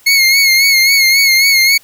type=tone with vibrato; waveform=25% pulse; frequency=2169 Hz; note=C#7; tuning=38 cents flat; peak=-3 dBFS; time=0.06-1.78 s; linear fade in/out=10 ms; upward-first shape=sine; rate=3.7 Hz; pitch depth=52 cents each way; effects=white hiss -46 dBFS RMS until 1.83 s